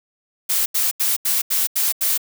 blue noise bursts, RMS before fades -19 dBFS, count 7, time 0.49-2.178 s, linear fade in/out 10 ms, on 170 ms, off 83 ms, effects none

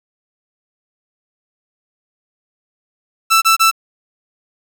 sawtooth tone bursts, 1327 Hz, E6, 11 cents sharp, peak -5 dBFS, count 3, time 3.3-3.714 s, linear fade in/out 20 ms, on 120 ms, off 27 ms, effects 7-bit

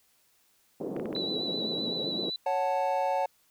white band-pass noise, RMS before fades -35 dBFS, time 0.8-2.3 s, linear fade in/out 5 ms, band 180 to 480 Hz, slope 24 dB/octave
clicks, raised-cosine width 0.5 ms, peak -27 dBFS, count 5, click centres 0.965 / 0.998 / 1.057 / 1.128 / 1.163 s
sine tone with vibrato, 3950 Hz, B7, in tune, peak -31 dBFS, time 1.15-2.36 s, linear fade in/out 2 ms, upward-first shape triangle, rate 7.8 Hz, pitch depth 27 cents each way
triangle chord, F# minor, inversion second, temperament equal, 554.4 / 740 / 880 Hz, C#5 / F#5 / A5, 0 / 0 / 0 cents, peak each -28 dBFS, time 2.46-3.26 s, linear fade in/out 5 ms
effects white hiss -67 dBFS RMS until 3.5 s

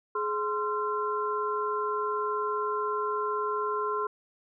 sine tone cluster, 421.6 / 1042 / 1361 Hz, G#4 / C6 / F6, +26 / -7 / -45 cents, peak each -31 / -30 / -34 dBFS, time 0.15-4.07 s, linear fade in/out 5 ms, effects none

